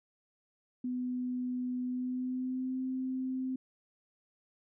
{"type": "tone with pitch glide", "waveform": "sine", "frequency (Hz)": [250, 259.3], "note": ["B3", "C4"], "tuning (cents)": [21, -15], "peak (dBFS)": -32, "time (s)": [0.84, 3.56], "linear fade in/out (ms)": 5, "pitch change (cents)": 64, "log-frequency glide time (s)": [1.83, 2.81], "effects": []}